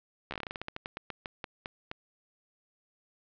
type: slowing click train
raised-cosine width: 0.3 ms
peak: -20 dBFS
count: 20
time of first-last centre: 0.31-1.914 s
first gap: 13 ms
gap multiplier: 1.18
effects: low-pass 4000 Hz 12 dB/octave